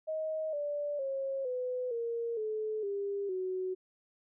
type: tone with pitch steps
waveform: sine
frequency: 629 / 583.5 / 541.3 / 502.1 / 465.8 / 432.1 / 400.8 / 371.9 Hz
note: D#5 / D5 / C#5 / B4 / A#4 / A4 / G4 / F#4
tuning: +19 / -11 / -41 / +29 / -1 / -31 / +38 / +9 cents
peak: -32 dBFS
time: 0.07-3.75 s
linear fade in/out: 20 ms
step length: 460 ms
effects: none